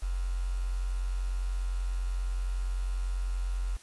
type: tone with quantisation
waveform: sine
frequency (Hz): 45.15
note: F#1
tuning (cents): -42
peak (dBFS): -28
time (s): 0.02-3.77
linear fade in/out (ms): 10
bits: 8
effects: white hiss -55 dBFS RMS until 3.82 s + resampled to 24000 Hz